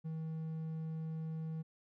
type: tone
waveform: triangle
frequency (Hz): 159.8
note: D#3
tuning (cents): +47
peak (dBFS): -36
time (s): 0.04-1.63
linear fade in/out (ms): 20
effects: none